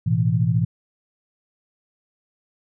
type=chord; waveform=sine; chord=A suspended second; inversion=none; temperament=just; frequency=110 / 123.75 / 165 Hz; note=A2 / B2 / E3; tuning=0 / +4 / +2 cents; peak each=-21 dBFS; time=0.06-0.65 s; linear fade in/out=10 ms; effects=none